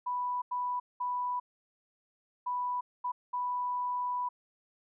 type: tone bursts at uneven times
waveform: sine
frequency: 987.8 Hz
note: B5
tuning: in tune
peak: -30 dBFS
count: 6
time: 0.06-0.42 / 0.51-0.8 / 1-1.4 / 2.46-2.81 / 3.04-3.12 / 3.33-4.29 s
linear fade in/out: 10 ms
effects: none